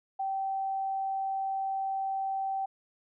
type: tone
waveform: sine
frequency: 775 Hz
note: G5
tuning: 20 cents flat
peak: -29 dBFS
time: 0.19-2.66 s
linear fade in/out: 10 ms
effects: none